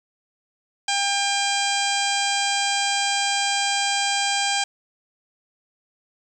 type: harmonic tone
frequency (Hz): 800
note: G5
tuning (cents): +35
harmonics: 1 / 2 / 3 / 4 / 5 / 6 / 7 / 8 / 9 / 10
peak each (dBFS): -25 / -29 / -28 / -27 / -33 / -30 / -34 / -35 / -33 / -32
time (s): 0.88-4.64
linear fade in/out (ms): 5
effects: 9-bit